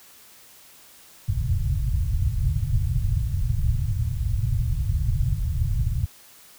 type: low-pass noise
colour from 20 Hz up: white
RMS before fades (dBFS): -23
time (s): 1.28-6.06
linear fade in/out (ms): 10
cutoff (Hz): 130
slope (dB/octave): 48
effects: white hiss -50 dBFS RMS until 6.58 s